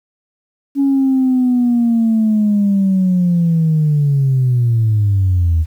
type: linear sweep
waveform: sine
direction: down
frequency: 280 to 77.78 Hz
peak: -9 dBFS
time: 0.75-5.66 s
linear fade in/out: 50 ms
effects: tanh soft clip ceiling -7 dBFS + 8-bit